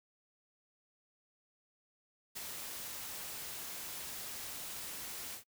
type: noise with ADSR envelope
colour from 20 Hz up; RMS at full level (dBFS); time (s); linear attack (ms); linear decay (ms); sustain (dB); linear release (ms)
white; -41; 2.35-5.44; 21; 9; -3; 110
effects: noise-tail reverb RT60 0.1 s tail -26 dB re dry